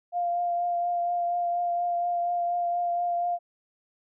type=tone with vibrato; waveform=sine; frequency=698.5 Hz; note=F5; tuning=in tune; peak=-24 dBFS; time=0.12-3.39 s; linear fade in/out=50 ms; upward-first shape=triangle; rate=4.2 Hz; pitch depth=18 cents each way; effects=none